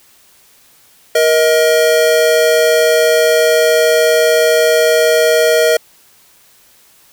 square tone pair together, 472.5 / 631.8 Hz, A#4 / D#5, +23 / +26 cents, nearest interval perfect fourth, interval 503 cents, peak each -12 dBFS, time 1.15-5.77 s, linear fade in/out 5 ms, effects white hiss -48 dBFS RMS until 7.12 s

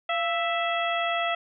harmonic tone with a mistuned harmonic, 659.3 Hz, E5, in tune, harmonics 1 / 2 / 3 / 4 / 5, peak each -27 / -30 / -32 / -33 / -34 dBFS, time 0.09-1.35 s, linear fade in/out 5 ms, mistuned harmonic 1, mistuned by +66 cents, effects none

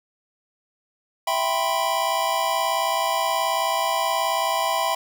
square chord, C major seventh, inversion first, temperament equal, 659.3 / 784 / 987.8 / 1046.5 Hz, E5 / G5 / B5 / C6, 0 / 0 / 0 / 0 cents, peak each -27 / -27 / -26 / -29 dBFS, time 1.27-4.95 s, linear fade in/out 5 ms, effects none

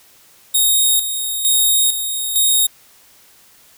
5% pulse tone with tremolo, 3729 Hz, A#7, in tune, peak -4 dBFS, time 0.54-2.67 s, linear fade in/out 10 ms, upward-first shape square, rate 1.1 Hz, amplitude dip 60%, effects white hiss -49 dBFS RMS until 3.77 s

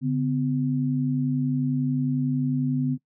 sine tone pair together, 142.9 / 254 Hz, D3 / B3, -47 / +49 cents, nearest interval minor seventh, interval 996 cents, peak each -24 / -24 dBFS, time 0.01-2.98 s, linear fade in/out 50 ms, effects noise-tail reverb RT60 0.1 s tail -20 dB re dry

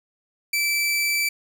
sawtooth tone, 2323 Hz, D7, 20 cents flat, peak -17 dBFS, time 0.53-1.29 s, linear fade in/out 5 ms, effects none

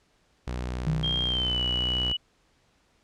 sawtooth tone, 61.74 Hz, B1, in tune, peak -26 dBFS, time 0.47-2.13 s, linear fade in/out 5 ms
sine tone with exponential decay, 155.9 Hz, D#3, 4 cents sharp, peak -21 dBFS, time 0.87-1.61 s, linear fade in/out 2 ms, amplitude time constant 160 ms
sine tone with pitch glide, 3211 to 2944 Hz, G7 to F#7, +41 to -9 cents, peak -25 dBFS, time 1.03-2.17 s, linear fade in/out 10 ms, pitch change -150 cents, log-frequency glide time 1.26-1.62 s
effects pink hiss -66 dBFS RMS until 3.03 s + low-pass 7000 Hz 12 dB/octave

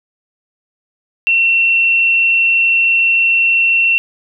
sine tone with frequency modulation, 2713 Hz, E7, 49 cents sharp, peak -9 dBFS, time 1.27-3.98 s, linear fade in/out 0 ms, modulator 81.3 Hz, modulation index 0.36, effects none

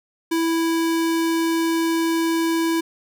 square tone, 329.6 Hz, E4, in tune, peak -19 dBFS, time 0.31-2.81 s, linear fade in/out 10 ms, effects none

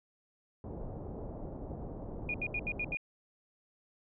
pink low-pass noise, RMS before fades -42 dBFS, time 0.64-2.95 s, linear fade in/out 2 ms, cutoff 720 Hz, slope 24 dB/octave
sine tone bursts, 2441 Hz, D#7, 34 cents flat, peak -32 dBFS, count 6, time 2.29-2.971 s, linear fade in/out 2 ms, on 51 ms, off 75 ms
effects none

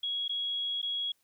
sine tone with dropouts, 3322 Hz, G#7, in tune, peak -30 dBFS, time 0.03-1.12 s, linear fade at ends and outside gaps 5 ms, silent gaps 0.281-0.293 / 0.817-0.827 s, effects white hiss -73 dBFS RMS until 1.23 s

